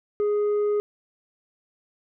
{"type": "tone with tanh clipping", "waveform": "triangle", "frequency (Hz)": 415.3, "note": "G#4", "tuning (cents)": 0, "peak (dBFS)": -21, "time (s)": [0.2, 0.8], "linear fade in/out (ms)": 0, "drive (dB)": 8, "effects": []}